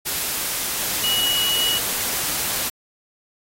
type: tone in noise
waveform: sine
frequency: 2920 Hz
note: F#7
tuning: 24 cents flat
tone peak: -19 dBFS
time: 1.03-1.79 s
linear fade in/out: 20 ms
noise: white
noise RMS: -24 dBFS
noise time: 0.05-2.7 s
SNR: +2 dB
effects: AAC 48 kbps